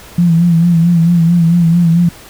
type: tone with vibrato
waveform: sine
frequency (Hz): 169.4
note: E3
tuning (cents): +48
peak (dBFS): -6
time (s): 0.18-2.09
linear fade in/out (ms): 5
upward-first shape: sine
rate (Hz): 4.5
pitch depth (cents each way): 57
effects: pink hiss -36 dBFS RMS until 2.29 s